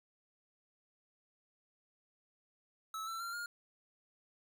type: tone with pitch steps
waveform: square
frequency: 1300 / 1338.1 / 1377.3 / 1417.7 Hz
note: E6 / E6 / F6 / F6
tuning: -24 / +26 / -24 / +26 cents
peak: -40 dBFS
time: 2.94-3.46 s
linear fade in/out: 2 ms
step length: 130 ms
effects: 12-bit